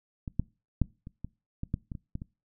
clicks, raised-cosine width 5 ms, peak -23 / -14 / -11 / -29 / -24 / -21 / -16 / -25 / -27 / -22 / -26 dBFS, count 11, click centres 0.278 / 0.396 / 0.817 / 1.071 / 1.246 / 1.634 / 1.741 / 1.918 / 1.952 / 2.154 / 2.219 s, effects noise-tail reverb RT60 0.3 s tail -23 dB re dry

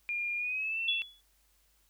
sine tone with pitch glide, 2411 to 2691 Hz, D7 to E7, +45 to +35 cents, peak -31 dBFS, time 0.09-1.02 s, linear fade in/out 0 ms, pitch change +190 cents, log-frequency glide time 0.37-0.81 s
sine tone with exponential decay, 3400 Hz, G#7, 40 cents sharp, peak -25 dBFS, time 0.88-1.21 s, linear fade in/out 5 ms, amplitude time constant 70 ms
effects added 50 Hz sine -70 dBFS peak until 1.89 s + white hiss -70 dBFS RMS until 1.89 s

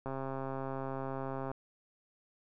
click train, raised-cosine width 1 ms, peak -25 dBFS, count 196, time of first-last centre 0.06-1.515 s, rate 134 Hz, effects none

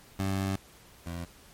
20% pulse tone pair in turn, 96.6 / 85.5 Hz, G2 / F2, -25 / -36 cents, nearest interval major second, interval 211 cents, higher first, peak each -23 / -30 dBFS, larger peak first, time 0.19-0.56 / 1.06-1.25 s, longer first, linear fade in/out 5 ms, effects pink hiss -55 dBFS RMS until 1.53 s + MP3 64 kbps

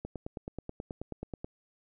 click train, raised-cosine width 2 ms, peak -24 dBFS, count 14, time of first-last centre 0.05-1.445 s, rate 9.32 Hz, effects none

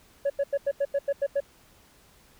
sine tone bursts, 561 Hz, C#5, 21 cents sharp, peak -19 dBFS, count 9, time 0.25-1.404 s, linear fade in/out 10 ms, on 50 ms, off 88 ms, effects tanh soft clip ceiling -21 dBFS + pink hiss -58 dBFS RMS until 2.39 s

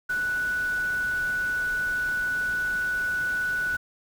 sine tone in noise, 1480 Hz, F#6, in tune, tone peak -24 dBFS, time 0.09-3.77 s, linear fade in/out 10 ms, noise pink, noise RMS -42 dBFS, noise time 0.09-3.77 s, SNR +15 dB, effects none

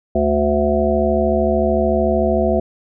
harmonic tone, 73.42 Hz, D2, in tune, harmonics 1 / 3 / 5 / 7 / 9 / 10, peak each -22 / -20 / -20 / -22 / -18 / -28 dBFS, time 0.15-2.6 s, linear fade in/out 5 ms, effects none

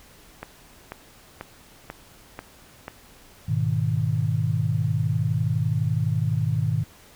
click train, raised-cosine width 0.5 ms, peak -18 dBFS, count 6, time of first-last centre 0.43-2.881 s, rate 2.04 Hz
sine chord, G# minor, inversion none, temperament equal, 103.83 / 123.47 / 155.56 Hz, G#2 / B2 / D#3, 0 / 0 / 0 cents, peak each -25 dBFS, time 3.48-6.84 s, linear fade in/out 10 ms
effects pink hiss -51 dBFS RMS until 7.15 s

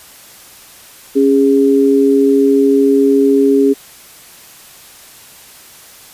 sine tone pair together, 275.8 / 409.5 Hz, C#4 / G#4, -9 / -24 cents, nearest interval perfect fifth, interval 685 cents, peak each -10 dBFS, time 1.15-3.74 s, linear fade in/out 20 ms, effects white hiss -39 dBFS RMS until 6.13 s + resampled to 32000 Hz

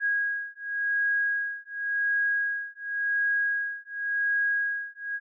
sine beating tone pair, 1644 / 1644.91 Hz, G#6 / G#6, -18 / -17 cents, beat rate 0.91 Hz, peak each -28 dBFS, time 0-5.2 s, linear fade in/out 50 ms, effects none

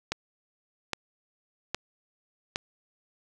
click train, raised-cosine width 0.2 ms, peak -11 dBFS, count 4, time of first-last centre 0.12-2.559 s, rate 1.23 Hz, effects none

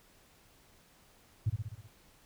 sine tone with echo, 107.3 Hz, A2, 43 cents flat, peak -24 dBFS, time 1.46-1.5 s, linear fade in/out 10 ms, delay 63 ms, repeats 6, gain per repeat -4 dB, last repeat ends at 1.878 s, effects tanh soft clip ceiling -22 dBFS + pink hiss -63 dBFS RMS until 2.25 s

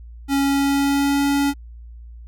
square tone with pitch glide, 277.2 to 281.7 Hz, C#4 to C#4, 0 to +28 cents, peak -17 dBFS, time 0.28-1.54 s, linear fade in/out 50 ms, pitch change +28 cents, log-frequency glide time 0.4-1.23 s, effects added 58 Hz sine -36 dBFS peak until 2.27 s

